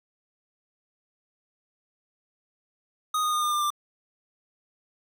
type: tone with pitch steps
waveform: square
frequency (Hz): 1244.5 / 1232.3 / 1220.3 / 1208.4 / 1196.6 / 1184.9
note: D#6 / D#6 / D#6 / D6 / D6 / D6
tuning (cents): 0 / -17 / -34 / +49 / +32 / +15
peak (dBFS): -24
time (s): 3.14-3.704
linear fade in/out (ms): 5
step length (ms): 94
effects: none